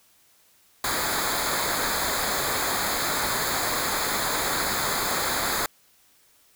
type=noise with comb filter; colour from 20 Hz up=pink; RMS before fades=-26 dBFS; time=0.84-5.66 s; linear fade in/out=2 ms; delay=0.35 ms; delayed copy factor=-0.8; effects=white hiss -60 dBFS RMS until 6.55 s